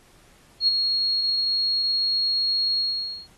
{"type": "tone with ADSR envelope", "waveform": "sine", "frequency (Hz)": 4298, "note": "C8", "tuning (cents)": 46, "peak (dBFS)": -14, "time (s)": [0.6, 3.28], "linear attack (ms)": 79, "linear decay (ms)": 16, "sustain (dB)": -6, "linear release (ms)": 510, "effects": ["pink hiss -56 dBFS RMS until 3.37 s", "AAC 32 kbps"]}